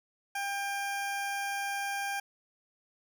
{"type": "tone", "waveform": "20% pulse", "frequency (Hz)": 798, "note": "G5", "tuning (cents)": 31, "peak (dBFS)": -27, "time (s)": [0.35, 2.2], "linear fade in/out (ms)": 5, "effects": []}